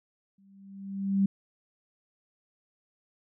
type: tone with exponential growth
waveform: sine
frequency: 196 Hz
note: G3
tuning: in tune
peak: -19 dBFS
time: 0.38-1.26 s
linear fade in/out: 5 ms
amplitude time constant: 190 ms
effects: none